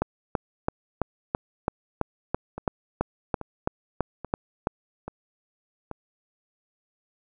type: two click trains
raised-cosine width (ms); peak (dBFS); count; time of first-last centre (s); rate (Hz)
1; -9 / -20; 15 / 5; 0.02-4.671 / 2.58-5.913; 3.01 / 1.2
effects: none